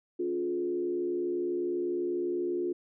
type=tone with frequency modulation; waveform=sine; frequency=354.2 Hz; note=F4; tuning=24 cents sharp; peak=-28 dBFS; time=0.19-2.73 s; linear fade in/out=10 ms; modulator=72.1 Hz; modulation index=0.69; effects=none